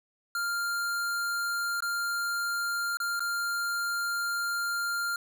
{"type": "tone with dropouts", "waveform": "square", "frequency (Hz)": 1396.9, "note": "F6", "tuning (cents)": 0, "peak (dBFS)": -29, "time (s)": [0.35, 5.16], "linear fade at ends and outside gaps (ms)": 2, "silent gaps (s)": [[1.805, 1.823], [2.971, 3.001], [3.195, 3.204]], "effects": []}